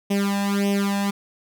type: tone with flanger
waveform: sawtooth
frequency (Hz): 200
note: G3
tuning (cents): +35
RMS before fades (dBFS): -22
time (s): 0.1-1.11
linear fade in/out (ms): 10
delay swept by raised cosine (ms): 0.34 to 1.17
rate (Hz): 1.7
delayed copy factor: +0.9
effects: none